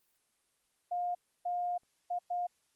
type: tone bursts at uneven times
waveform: sine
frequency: 709 Hz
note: F5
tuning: 26 cents sharp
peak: -31 dBFS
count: 4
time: 0.91-1.15 / 1.45-1.78 / 2.1-2.19 / 2.3-2.47 s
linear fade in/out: 10 ms
effects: white hiss -75 dBFS RMS until 2.75 s + Opus 24 kbps